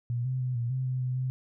sine tone with pitch steps, 120.1 / 129.2 / 126.7 / 118.6 / 130.1 / 128.3 / 126.9 / 128.9 Hz, B2 / C3 / B2 / A#2 / C3 / C3 / B2 / C3, -48 / -21 / +45 / +30 / -9 / -34 / +47 / -26 cents, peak -27 dBFS, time 0.1-1.3 s, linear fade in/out 0 ms, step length 150 ms, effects none

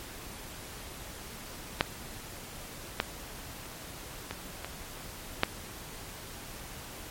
clicks, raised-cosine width 0.3 ms, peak -6 / -9 / -29 / -18 / -19 / -6 dBFS, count 6, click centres 1.809 / 3.001 / 3.657 / 4.31 / 4.646 / 5.434 s, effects pink hiss -44 dBFS RMS until 7.1 s + MP3 64 kbps

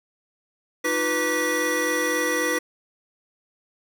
square tone cluster, 310 / 353.7 / 493.7 / 1158 / 1946 Hz, D#4 / F4 / B4 / D6 / B6, -6 / +22 / -1 / -25 / -26 cents, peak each -30 / -32 / -27 / -33 / -26 dBFS, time 0.84-2.59 s, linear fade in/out 10 ms, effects none

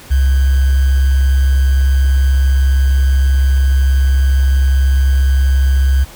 sine tone with sample-and-hold, 66.9 Hz, C2, 39 cents sharp, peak -8 dBFS, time 0.1-6.05 s, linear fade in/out 20 ms, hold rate 1575 Hz, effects pink hiss -37 dBFS RMS until 6.15 s

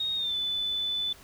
sine tone with pitch glide, 3729 to 3499 Hz, A#7 to A7, 0 to -10 cents, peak -27 dBFS, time 0-1.13 s, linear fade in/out 5 ms, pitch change -110 cents, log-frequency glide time 0.16-0.35 s, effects pink hiss -52 dBFS RMS until 1.23 s

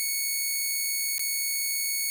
5% pulse tone with dropouts, 2217 Hz, C#7, in tune, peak -16 dBFS, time 0-2.1 s, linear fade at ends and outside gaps 0 ms, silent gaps 1.181-1.194 s, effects none

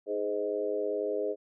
harmonic tone with a mistuned harmonic, 104.2 Hz, G#2, 6 cents sharp, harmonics 3 / 4 / 5 / 6, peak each -39 / -31 / -34 / -36 dBFS, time 0.06-1.36 s, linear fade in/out 50 ms, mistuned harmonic 5, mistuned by -21 cents, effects none

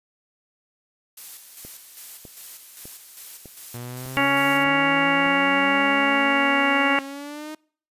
blue noise with tremolo, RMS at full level -38 dBFS, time 1.17-4.64 s, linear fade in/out 5 ms, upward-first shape square, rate 2.5 Hz, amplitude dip 45%
click train, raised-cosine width 2 ms, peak -28 dBFS, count 7, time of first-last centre 1.65-5.264 s, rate 1.66 Hz
sawtooth exponential sweep, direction up, 119 to 311.1 Hz, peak -29 dBFS, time 3.74-7.55 s, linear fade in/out 5 ms
harmonic tone, 278.3 Hz, C#4, 7 cents sharp, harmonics 1 / 2 / 3 / 4 / 5 / 6 / 7 / 8 / 10, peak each -24 / -27 / -26 / -26 / -27 / -29 / -26 / -26 / -26 dBFS, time 4.17-6.99 s, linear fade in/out 0 ms
effects noise-tail reverb RT60 0.5 s tail -25 dB re dry + resampled to 32000 Hz

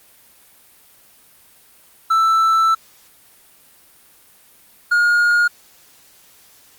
triangle tone pair in turn, 1325 / 1427.9 Hz, E6 / F6, +9 / +38 cents, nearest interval minor second, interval 129 cents, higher second, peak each -10 dBFS, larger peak neither, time 2.1-2.75 / 4.91-5.48 s, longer first, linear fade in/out 10 ms, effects white hiss -50 dBFS RMS until 6.78 s + Opus 32 kbps

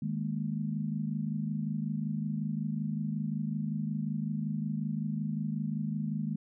sine chord, D# suspended fourth, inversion none, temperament equal, 155.56 / 207.7 / 233.1 Hz, D#3 / G#3 / A#3, 0 / 0 / 0 cents, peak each -34 / -34 / -37 dBFS, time 0.02-6.36 s, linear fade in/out 5 ms, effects none

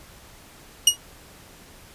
20% pulse tone with exponential decay, 2888 Hz, F#7, 43 cents flat, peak -3 dBFS, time 0.87-0.97 s, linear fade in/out 5 ms, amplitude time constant 20 ms, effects pink hiss -48 dBFS RMS until 1.94 s + resampled to 32000 Hz

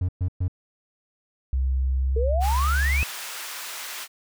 triangle tone bursts, 90.6 Hz, F#2, 36 cents flat, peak -19 dBFS, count 3, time 0.01-0.481 s, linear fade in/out 5 ms, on 77 ms, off 120 ms
sine tone with pitch glide, 65.41 to 69.3 Hz, C2 to C#2, 0 to 0 cents, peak -20 dBFS, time 1.53-3.03 s, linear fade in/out 0 ms, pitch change +100 cents, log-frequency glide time 2-2.73 s
sine exponential sweep, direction up, 435.9 to 2647 Hz, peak -24 dBFS, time 2.16-3.04 s, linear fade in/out 5 ms
pink high-pass noise, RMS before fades -35 dBFS, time 2.4-4.08 s, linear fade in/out 50 ms, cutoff 1200 Hz, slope 12 dB/octave
effects none

